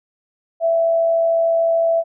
sine tone with amplitude modulation, 664 Hz, E5, 12 cents sharp, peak -12 dBFS, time 0.6-2.04 s, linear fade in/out 50 ms, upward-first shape sine, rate 93.6 Hz, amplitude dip 30%, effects none

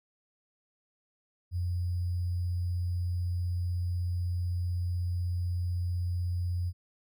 sine tone with sample-and-hold, 88.4 Hz, F2, 22 cents sharp, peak -28 dBFS, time 1.51-6.73 s, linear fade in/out 50 ms, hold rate 4900 Hz, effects none

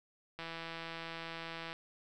click train, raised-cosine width 0.3 ms, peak -27 dBFS, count 222, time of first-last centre 0.39-1.729 s, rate 165 Hz, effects none

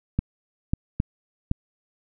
clicks, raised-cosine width 5 ms, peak -9 dBFS, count 4, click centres 0.19 / 0.735 / 1.001 / 1.514 s, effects none

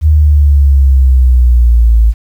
sine exponential sweep, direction down, 77.7 to 54.5 Hz, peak -3 dBFS, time 0.01-2.14 s, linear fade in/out 50 ms, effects 7-bit

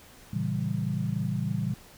sine chord, A# diminished seventh, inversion none, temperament equal with one note detuned, 114.87 / 138.59 / 164.81 / 196 Hz, A#2 / C#3 / E3 / G3, -25 / 0 / 0 / 0 cents, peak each -32 dBFS, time 0.33-1.74 s, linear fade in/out 5 ms, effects pink hiss -52 dBFS RMS until 1.97 s

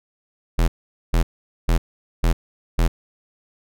square tone bursts, 41.91 Hz, E1, 29 cents sharp, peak -15 dBFS, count 5, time 0.58-2.88 s, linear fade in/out 10 ms, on 100 ms, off 450 ms, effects none

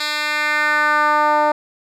10% pulse tone with band-pass filter sweep, 300 Hz, D4, 37 cents sharp, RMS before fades -17 dBFS, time 0-1.52 s, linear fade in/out 5 ms, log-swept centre 3600 to 750 Hz, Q 2, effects none

